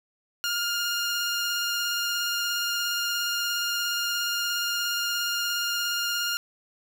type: tone with vibrato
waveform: 15% pulse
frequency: 1411 Hz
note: F6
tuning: 17 cents sharp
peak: -19 dBFS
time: 0.44-6.37 s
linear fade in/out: 0 ms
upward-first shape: square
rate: 17 Hz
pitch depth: 11 cents each way
effects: none